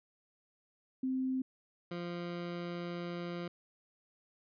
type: tone pair in turn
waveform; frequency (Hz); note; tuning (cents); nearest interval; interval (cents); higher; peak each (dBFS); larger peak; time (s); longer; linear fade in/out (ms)
sine / 20% pulse; 260.4 / 173.8; C4 / F3; -8 / -8; perfect fifth; 700; first; -31 / -33; first; 1.03-1.42 / 1.91-3.48; second; 5
effects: resampled to 11025 Hz